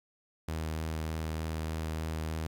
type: tone with vibrato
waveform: sawtooth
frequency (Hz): 79.4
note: D#2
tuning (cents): +36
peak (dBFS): -29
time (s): 0.48-2.47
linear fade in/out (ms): 5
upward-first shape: sine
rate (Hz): 3.3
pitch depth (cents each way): 11
effects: 11-bit